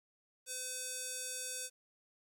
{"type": "tone with band-pass filter", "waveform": "square", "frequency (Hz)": 510, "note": "C5", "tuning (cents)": -44, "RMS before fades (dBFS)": -42, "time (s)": [0.46, 1.7], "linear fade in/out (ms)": 50, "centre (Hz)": 8200, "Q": 1.9, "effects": ["11-bit"]}